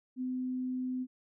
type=tone; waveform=sine; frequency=254.8 Hz; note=C4; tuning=46 cents flat; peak=-32 dBFS; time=0.16-1.07 s; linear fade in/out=50 ms; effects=none